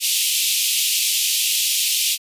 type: high-pass noise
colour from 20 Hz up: pink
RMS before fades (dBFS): -19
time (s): 0-2.18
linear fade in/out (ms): 50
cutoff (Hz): 2600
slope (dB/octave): 48
effects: resampled to 32000 Hz